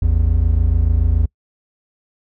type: tone pair together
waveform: triangle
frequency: 55.42 / 82.41 Hz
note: A1 / E2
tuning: +13 / 0 cents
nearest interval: perfect fifth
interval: 687 cents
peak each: -13 dBFS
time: 0.02-1.26 s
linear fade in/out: 5 ms
effects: noise-tail reverb RT60 0.1 s tail -26 dB re dry